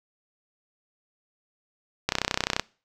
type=click train; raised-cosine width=0.2 ms; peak=-5 dBFS; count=17; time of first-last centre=2.09-2.596 s; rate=31.6 Hz; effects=noise-tail reverb RT60 0.4 s tail -24 dB re dry